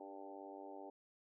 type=harmonic tone with a mistuned harmonic; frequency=98 Hz; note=G2; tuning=in tune; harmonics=3 / 4 / 5 / 6 / 7 / 8 / 9; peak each=-55 / -55 / -59 / -56 / -60 / -55 / -59 dBFS; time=0-0.9 s; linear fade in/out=5 ms; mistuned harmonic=5; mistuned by=-18 cents; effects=none